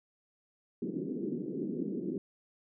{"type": "band-pass noise", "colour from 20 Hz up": "white", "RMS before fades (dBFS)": -36, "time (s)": [0.82, 2.18], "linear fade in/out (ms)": 2, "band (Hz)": [170, 390], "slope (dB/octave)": 48, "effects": []}